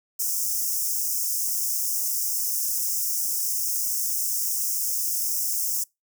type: high-pass noise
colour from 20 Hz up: white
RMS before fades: -26 dBFS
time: 0.19-5.84 s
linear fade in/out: 10 ms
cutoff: 5200 Hz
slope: 96 dB/octave
effects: noise-tail reverb RT60 0.2 s tail -25 dB re dry